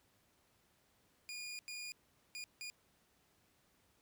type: tone bursts at uneven times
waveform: 20% pulse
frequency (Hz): 2438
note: D#7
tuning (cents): -36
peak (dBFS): -39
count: 4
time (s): 1.29-1.59 / 1.68-1.92 / 2.35-2.44 / 2.61-2.7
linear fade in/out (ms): 0
effects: pink hiss -73 dBFS RMS until 4.01 s + high-pass 60 Hz 12 dB/octave